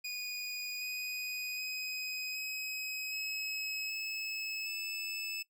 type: tone with pitch steps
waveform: 25% pulse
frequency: 2467 / 2491 / 2516 / 2541 / 2566 / 2591 / 2617 Hz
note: D#7 / D#7 / D#7 / D#7 / E7 / E7 / E7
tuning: -15 / +1 / +19 / +36 / -47 / -30 / -13 cents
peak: -33 dBFS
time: 0.04-5.43 s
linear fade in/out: 10 ms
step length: 770 ms
effects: noise-tail reverb RT60 0.1 s tail -18 dB re dry

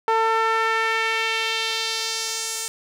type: tone with band-pass filter sweep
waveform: sawtooth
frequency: 448.2 Hz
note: A4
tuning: 32 cents sharp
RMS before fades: -23 dBFS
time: 0.08-2.68 s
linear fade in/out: 0 ms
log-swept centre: 970 to 8200 Hz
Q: 1.6
effects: none

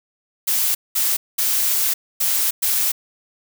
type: noise bursts at uneven times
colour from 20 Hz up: blue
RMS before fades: -19 dBFS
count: 5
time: 0.47-0.75 / 0.95-1.17 / 1.38-1.94 / 2.2-2.51 / 2.62-2.92 s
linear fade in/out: 10 ms
effects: none

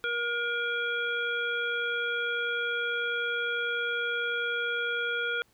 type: harmonic tone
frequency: 474.6 Hz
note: A#4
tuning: 31 cents sharp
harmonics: 1 / 3 / 5 / 7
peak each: -35 / -29 / -38 / -37 dBFS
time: 0.04-5.42 s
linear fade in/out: 0 ms
effects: pink hiss -66 dBFS RMS until 5.53 s

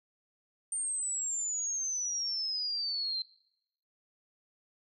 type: exponential sweep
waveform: sine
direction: down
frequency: 8870 to 4102 Hz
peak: -31 dBFS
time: 0.72-3.22 s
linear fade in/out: 2 ms
effects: noise-tail reverb RT60 0.8 s tail -22 dB re dry

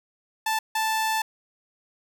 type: tone bursts at uneven times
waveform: sawtooth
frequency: 880 Hz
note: A5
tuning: in tune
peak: -19 dBFS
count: 2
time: 0.46-0.59 / 0.75-1.22 s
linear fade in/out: 5 ms
effects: none

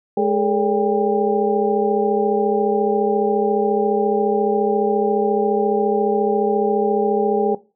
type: tone cluster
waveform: sine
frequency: 210.5 / 411.6 / 446 / 569 / 796 Hz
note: G#3 / G#4 / A4 / C#5 / G5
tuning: +24 / -16 / +23 / +45 / +26 cents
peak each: -23 / -19 / -21 / -27 / -22 dBFS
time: 0.17-7.55 s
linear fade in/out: 5 ms
effects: noise-tail reverb RT60 0.3 s tail -19 dB re dry

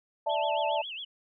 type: chord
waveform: sine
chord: D suspended second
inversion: none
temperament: equal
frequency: 587.3 / 659.3 / 880 Hz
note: D5 / E5 / A5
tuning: 0 / 0 / 0 cents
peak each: -31 / -31 / -29 dBFS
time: 0.26-0.82 s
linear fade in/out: 10 ms
type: tone with vibrato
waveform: sine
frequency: 2960 Hz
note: F#7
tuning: in tune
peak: -36 dBFS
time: 0.29-1.05 s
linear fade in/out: 10 ms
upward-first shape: sine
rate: 7.3 Hz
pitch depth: 240 cents each way
effects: none

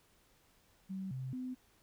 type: tone with pitch steps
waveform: sine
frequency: 190.7 / 130.4 / 254.5 Hz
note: G3 / C3 / C4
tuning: -47 / -5 / -48 cents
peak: -38 dBFS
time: 0.89-1.55 s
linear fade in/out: 20 ms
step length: 220 ms
effects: pink hiss -69 dBFS RMS until 1.82 s

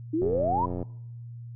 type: exponential sweep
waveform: sine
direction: up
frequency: 298.5 to 1022 Hz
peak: -23 dBFS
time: 0.13-0.66 s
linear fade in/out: 10 ms
type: click train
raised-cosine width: 2 ms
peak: -20 dBFS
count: 55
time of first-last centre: 0.22-0.827 s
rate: 88.9 Hz
effects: noise-tail reverb RT60 0.8 s tail -23 dB re dry + added 118 Hz sine -38 dBFS peak until 1.55 s

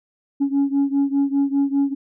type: beating tone pair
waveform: sine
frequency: 277.3 / 282.3 Hz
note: C#4 / C#4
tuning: +1 / +32 cents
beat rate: 5 Hz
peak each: -17 / -19 dBFS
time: 0.4-1.95 s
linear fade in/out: 20 ms
effects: tanh soft clip ceiling -13 dBFS

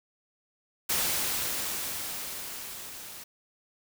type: noise with level ramp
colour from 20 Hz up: white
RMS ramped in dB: -27 to -44 dBFS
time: 0.89-3.24 s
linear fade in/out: 10 ms
effects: none

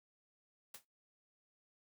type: noise with exponential decay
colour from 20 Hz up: white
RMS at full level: -45 dBFS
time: 0.74-0.85 s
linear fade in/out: 5 ms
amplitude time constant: 22 ms
effects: noise-tail reverb RT60 0.2 s tail -24 dB re dry + high-pass 80 Hz 12 dB/octave

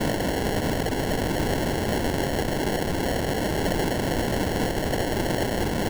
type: noise with sample-and-hold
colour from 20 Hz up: violet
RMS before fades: -25 dBFS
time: 0-5.89 s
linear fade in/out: 10 ms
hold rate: 1225 Hz
effects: none

